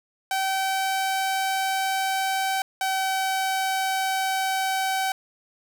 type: tone pair in turn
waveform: sawtooth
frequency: 769 / 765 Hz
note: G5 / G5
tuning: -33 / -42 cents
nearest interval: unison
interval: 9 cents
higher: first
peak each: -19 dBFS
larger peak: neither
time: 0.31-2.62 / 2.81-5.12 s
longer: neither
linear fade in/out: 2 ms
effects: none

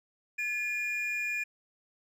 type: tone pair together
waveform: triangle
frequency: 1722.5 / 2422 Hz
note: A6 / D#7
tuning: -37 / -47 cents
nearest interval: tritone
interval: 590 cents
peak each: -37 / -29 dBFS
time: 0.38-1.44 s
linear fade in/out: 10 ms
effects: none

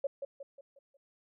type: tone with echo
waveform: sine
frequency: 554.4 Hz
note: C#5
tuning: in tune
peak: -28 dBFS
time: 0.04-0.07 s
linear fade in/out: 5 ms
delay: 180 ms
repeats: 5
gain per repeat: -7 dB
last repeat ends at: 0.97 s
effects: none

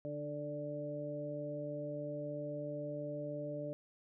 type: harmonic tone with a mistuned harmonic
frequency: 146.83 Hz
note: D3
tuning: in tune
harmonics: 1 / 2 / 3 / 4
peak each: -45 / -45 / -49 / -41 dBFS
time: 0.05-3.73 s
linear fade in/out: 0 ms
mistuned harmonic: 2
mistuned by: +18 cents
effects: none

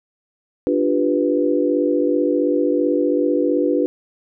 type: chord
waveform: sine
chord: G dominant seventh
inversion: second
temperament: equal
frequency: 293.7 / 349.2 / 392 / 493.9 Hz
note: D4 / F4 / G4 / B4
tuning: 0 / 0 / 0 / 0 cents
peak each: -19 / -21 / -24 / -20 dBFS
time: 0.67-3.86 s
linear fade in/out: 0 ms
effects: none

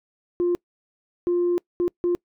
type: tone bursts at uneven times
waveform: sine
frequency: 350.9 Hz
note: F4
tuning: 8 cents sharp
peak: -17 dBFS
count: 4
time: 0.4-0.55 / 1.27-1.58 / 1.8-1.88 / 2.04-2.15 s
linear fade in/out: 0 ms
effects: noise-tail reverb RT60 0.1 s tail -26 dB re dry + tanh soft clip ceiling -16 dBFS

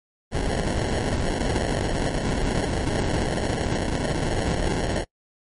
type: noise with sample-and-hold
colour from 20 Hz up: pink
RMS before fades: -24 dBFS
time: 0.31-5.05 s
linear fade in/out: 50 ms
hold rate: 1225 Hz
effects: noise-tail reverb RT60 0.1 s tail -25 dB re dry + MP3 48 kbps

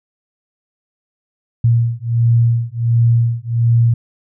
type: beating tone pair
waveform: sine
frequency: 116.4 / 117.8 Hz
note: A#2 / A#2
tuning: -2 / +19 cents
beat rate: 1.4 Hz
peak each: -14 dBFS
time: 1.64-3.94 s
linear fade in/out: 5 ms
effects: none

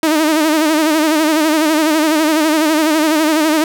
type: tone with vibrato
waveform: sawtooth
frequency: 311.1 Hz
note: D#4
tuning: in tune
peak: -7 dBFS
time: 0.03-3.64 s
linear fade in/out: 2 ms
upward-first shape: sine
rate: 12 Hz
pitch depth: 77 cents each way
effects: none

